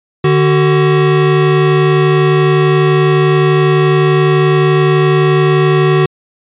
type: tone pair together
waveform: square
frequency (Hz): 149.3 / 376.2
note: D3 / F#4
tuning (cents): +29 / +29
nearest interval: octave + major third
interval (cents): 1600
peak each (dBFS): -11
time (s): 0.24-6.06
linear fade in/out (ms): 5
effects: resampled to 8000 Hz